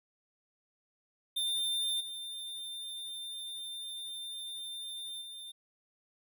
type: tone with level steps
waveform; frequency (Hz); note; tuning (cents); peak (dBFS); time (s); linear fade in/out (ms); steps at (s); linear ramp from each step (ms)
square; 3598; A7; +38; -31 / -40 / -44; 1.36-5.52; 10; 2 / 5.21; 10
effects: none